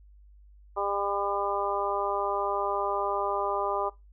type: harmonic tone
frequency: 200.6 Hz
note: G3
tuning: 40 cents sharp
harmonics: 2 / 3 / 4 / 5 / 6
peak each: -33 / -33 / -33 / -33 / -33 dBFS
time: 0.76-3.9 s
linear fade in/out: 20 ms
effects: noise-tail reverb RT60 0.2 s tail -19 dB re dry + added 50 Hz sine -51 dBFS peak until 4.12 s